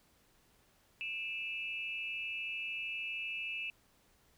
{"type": "tone with amplitude modulation", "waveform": "sine", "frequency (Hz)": 2637, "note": "E7", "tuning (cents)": 0, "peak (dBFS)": -33, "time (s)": [1.01, 3.7], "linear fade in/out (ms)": 0, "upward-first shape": "sine", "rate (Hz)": 233, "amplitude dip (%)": 85, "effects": ["pink hiss -69 dBFS RMS until 4.37 s"]}